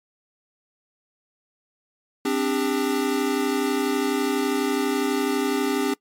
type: chord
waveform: square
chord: C suspended second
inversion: none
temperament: equal with one note detuned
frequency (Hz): 261.6 / 293.7 / 400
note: C4 / D4 / G4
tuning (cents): 0 / 0 / +35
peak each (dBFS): -26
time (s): 2.25-5.94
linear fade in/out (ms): 5
effects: noise-tail reverb RT60 0.1 s tail -22 dB re dry + MP3 64 kbps

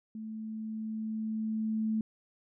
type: tone with level ramp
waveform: sine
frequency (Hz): 219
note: A3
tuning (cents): -8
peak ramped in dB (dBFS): -38 to -27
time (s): 0.15-2.01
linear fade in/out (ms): 2
effects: none

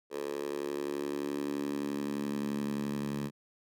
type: tone with high-pass filter sweep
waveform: 10% pulse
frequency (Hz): 71.6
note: D2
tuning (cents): -43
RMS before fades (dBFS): -35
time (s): 0.1-3.31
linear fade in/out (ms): 50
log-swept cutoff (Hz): 440 to 170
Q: 3.4
effects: none

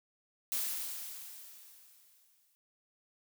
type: noise with exponential decay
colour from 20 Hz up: blue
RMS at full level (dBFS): -33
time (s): 0.52-2.55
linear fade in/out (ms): 0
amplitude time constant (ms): 440
effects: none

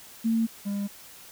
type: tone pair in turn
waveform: sine / triangle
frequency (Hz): 226.3 / 201.5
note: A3 / G3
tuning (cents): +49 / +48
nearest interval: major second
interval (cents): 201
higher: first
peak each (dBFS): -21 / -25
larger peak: first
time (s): 0.24-0.47 / 0.65-0.88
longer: neither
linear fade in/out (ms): 20
effects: white hiss -48 dBFS RMS until 1.31 s

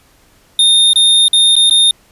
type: tone with dropouts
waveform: square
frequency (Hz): 3655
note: A#7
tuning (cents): -35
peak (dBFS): -7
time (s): 0.59-1.91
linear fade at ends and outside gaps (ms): 2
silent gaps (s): 0.933-0.958 / 1.282-1.331 / 1.555-1.564 / 1.698-1.709
effects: pink hiss -50 dBFS RMS until 2.11 s + resampled to 32000 Hz

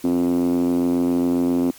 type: tone with band-pass filter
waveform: 5% pulse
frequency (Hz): 87.4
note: F2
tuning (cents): +2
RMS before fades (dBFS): -19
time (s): 0.04-1.71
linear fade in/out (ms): 5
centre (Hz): 280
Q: 6.4
effects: white hiss -45 dBFS RMS until 1.78 s + MP3 96 kbps

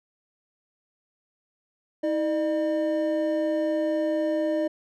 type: tone pair together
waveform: triangle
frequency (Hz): 320 / 604.1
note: D#4 / D5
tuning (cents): +49 / +49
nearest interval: major seventh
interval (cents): 1100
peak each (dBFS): -24 / -23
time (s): 2.03-4.68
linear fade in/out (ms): 10
effects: none

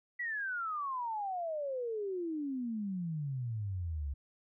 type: exponential sweep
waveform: sine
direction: down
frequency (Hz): 1975.5 to 67.1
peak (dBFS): -34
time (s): 0.19-4.14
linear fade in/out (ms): 10
effects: none

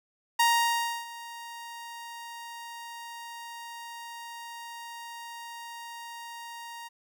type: tone with ADSR envelope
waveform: sawtooth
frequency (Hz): 935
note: A#5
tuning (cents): +5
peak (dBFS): -16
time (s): 0.39-6.89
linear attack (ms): 8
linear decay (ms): 650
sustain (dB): -20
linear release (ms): 21
effects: none

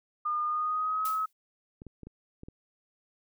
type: tone with pitch glide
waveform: sine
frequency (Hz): 1214 to 1281.7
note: D#6 to E6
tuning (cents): -43 to -49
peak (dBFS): -27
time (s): 0.25-1.26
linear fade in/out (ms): 10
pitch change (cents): +94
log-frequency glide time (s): 0.44-1.08
type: noise with exponential decay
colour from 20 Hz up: blue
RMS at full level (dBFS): -36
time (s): 1.05-1.33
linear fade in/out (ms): 2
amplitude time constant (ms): 59
type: clicks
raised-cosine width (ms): 3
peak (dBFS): -31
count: 6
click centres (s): 1.819 / 1.867 / 2.033 / 2.07 / 2.434 / 2.485
effects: none

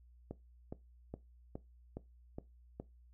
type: click train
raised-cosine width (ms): 2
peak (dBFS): -29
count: 7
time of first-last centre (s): 0.31-2.8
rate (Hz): 2.41
effects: noise-tail reverb RT60 0.2 s tail -18 dB re dry + added 60 Hz sine -59 dBFS peak until 3.13 s

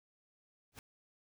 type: noise with exponential growth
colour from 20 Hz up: pink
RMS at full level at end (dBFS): -45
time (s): 0.72-0.79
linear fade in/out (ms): 1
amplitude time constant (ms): 15
effects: none

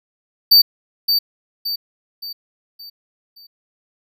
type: tone with echo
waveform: square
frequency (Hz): 4605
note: D8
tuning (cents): -35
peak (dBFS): -7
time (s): 0.51-0.62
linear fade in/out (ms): 10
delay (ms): 570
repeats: 5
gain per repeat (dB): -7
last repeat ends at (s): 3.47
effects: none

